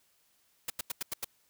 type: noise bursts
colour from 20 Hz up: white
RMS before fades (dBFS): -34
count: 6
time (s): 0.68-1.246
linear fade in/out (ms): 5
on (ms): 21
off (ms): 88
effects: white hiss -70 dBFS RMS until 1.49 s